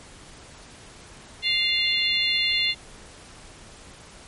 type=harmonic tone; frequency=698.5 Hz; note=F5; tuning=in tune; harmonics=3 / 4 / 5 / 6; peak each=-26 / -26 / -25 / -26 dBFS; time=1.42-2.75 s; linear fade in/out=50 ms; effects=pink hiss -46 dBFS RMS until 4.27 s + MP3 48 kbps